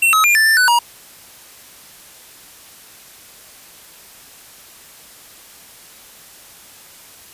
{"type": "tone with pitch steps", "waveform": "square", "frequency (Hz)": [2712, 1278, 2401, 1765, 1778, 1495, 951], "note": ["E7", "D#6", "D7", "A6", "A6", "F#6", "A#5"], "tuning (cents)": [49, 46, 38, 5, 18, 17, 34], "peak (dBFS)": -11, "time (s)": [0.02, 0.79], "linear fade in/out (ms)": 5, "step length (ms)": 110, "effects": ["white hiss -42 dBFS RMS until 7.33 s", "resampled to 32000 Hz"]}